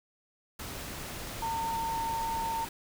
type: tone in noise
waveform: sine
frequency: 909 Hz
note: A#5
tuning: 44 cents flat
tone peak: -30 dBFS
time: 1.42-2.65 s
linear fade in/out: 5 ms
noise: pink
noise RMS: -40 dBFS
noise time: 0.59-2.69 s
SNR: +7 dB
effects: none